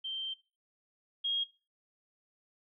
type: tone pair in turn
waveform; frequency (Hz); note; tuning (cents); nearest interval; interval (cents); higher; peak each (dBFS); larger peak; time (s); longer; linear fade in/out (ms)
sine; 3136 / 3263; G7 / G#7; 0 / -31; minor second; 69; second; -35 / -30; second; 0.04-0.34 / 1.24-1.44; first; 10
effects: noise-tail reverb RT60 0.3 s tail -18 dB re dry